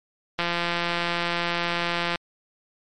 click train, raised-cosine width 0.3 ms, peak -9 dBFS, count 305, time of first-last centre 0.39-2.157 s, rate 172 Hz, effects MP3 64 kbps

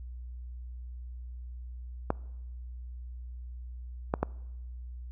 clicks, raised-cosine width 1 ms, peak -12 dBFS, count 3, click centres 2.104 / 4.139 / 4.23 s, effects noise-tail reverb RT60 1.0 s tail -24 dB re dry + added 61 Hz sine -39 dBFS peak until 5.11 s

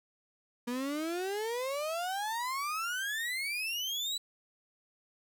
35% pulse exponential sweep, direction up, 237.2 to 4000 Hz, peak -31 dBFS, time 0.67-4.18 s, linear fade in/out 10 ms, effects none

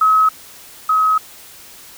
sine tone pair in turn, 1280 / 1273.5 Hz, D#6 / D#6, +49 / +40 cents, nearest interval unison, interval 9 cents, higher first, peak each -9 / -11 dBFS, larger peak first, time 0.01-0.29 / 0.89-1.18 s, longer second, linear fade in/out 5 ms, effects white hiss -40 dBFS RMS until 1.97 s

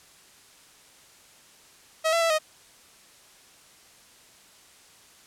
sawtooth tone with pitch steps, 639 / 670 / 662 / 623 Hz, D#5 / E5 / E5 / D#5, +46 / +28 / +7 / +2 cents, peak -17 dBFS, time 2.04-2.388 s, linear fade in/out 20 ms, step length 87 ms, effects white hiss -54 dBFS RMS until 5.26 s + low-pass 10000 Hz 12 dB/octave

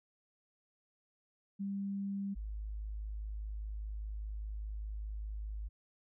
sine tone pair in turn, 198.1 / 52.47 Hz, G3 / G#1, +18 / +18 cents, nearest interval octave + major seventh, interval 2300 cents, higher first, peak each -35 / -38 dBFS, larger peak first, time 1.59-2.35 / 2.35-5.69 s, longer second, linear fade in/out 20 ms, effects none

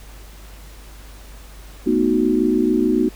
sine chord, B dominant seventh, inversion third, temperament equal, 220 / 246.9 / 311.1 / 370 Hz, A3 / B3 / D#4 / F#4, 0 / 0 / 0 / 0 cents, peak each -23 / -19 / -19 / -20 dBFS, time 1.86-3.09 s, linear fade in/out 10 ms, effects added 50 Hz sine -38 dBFS peak until 3.15 s + pink hiss -45 dBFS RMS until 3.15 s

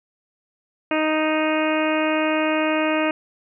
harmonic tone, 311.1 Hz, D#4, in tune, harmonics 1 / 2 / 3 / 4 / 5 / 6 / 7 / 8 / 9, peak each -22 / -23 / -29 / -29 / -31 / -33 / -32 / -29 / -33 dBFS, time 0.91-3.11 s, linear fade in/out 2 ms, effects none

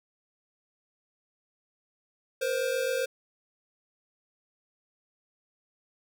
square tone pair together, 475.7 / 523.3 Hz, A#4 / C5, +35 / 0 cents, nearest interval major second, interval 165 cents, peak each -32 / -29 dBFS, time 2.41-3.06 s, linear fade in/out 10 ms, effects none

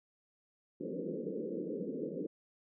white band-pass noise, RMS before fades -39 dBFS, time 0.8-2.27 s, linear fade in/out 10 ms, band 160 to 520 Hz, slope 96 dB/octave, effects none

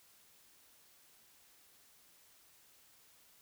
silence, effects white hiss -65 dBFS RMS until 3.41 s

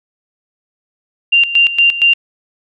sine tone with tremolo, 2782 Hz, F7, 7 cents flat, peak -6 dBFS, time 1.32-2.14 s, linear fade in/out 10 ms, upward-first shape square, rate 4.3 Hz, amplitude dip 75%, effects none

